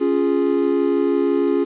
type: chord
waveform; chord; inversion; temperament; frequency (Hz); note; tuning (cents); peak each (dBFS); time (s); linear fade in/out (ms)
triangle; Db major; none; equal; 277.2 / 349.2 / 415.3; Db4 / F4 / Ab4; 0 / 0 / 0; -18; 0-1.65; 20
effects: resampled to 8000 Hz + 8-bit